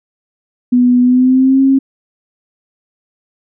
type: tone with pitch glide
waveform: sine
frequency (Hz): 246.9 to 269.2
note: B3 to C4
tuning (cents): 0 to +49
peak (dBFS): -6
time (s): 0.72-1.79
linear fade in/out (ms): 10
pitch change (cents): +149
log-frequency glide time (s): 1.01-1.61
effects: none